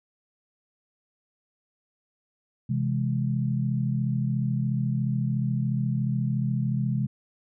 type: chord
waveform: sine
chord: C augmented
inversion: none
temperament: equal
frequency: 130.81 / 164.81 / 207.7 Hz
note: C3 / E3 / G#3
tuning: 0 / 0 / 0 cents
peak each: -25 / -31 / -29 dBFS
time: 2.69-7.07 s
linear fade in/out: 10 ms
effects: none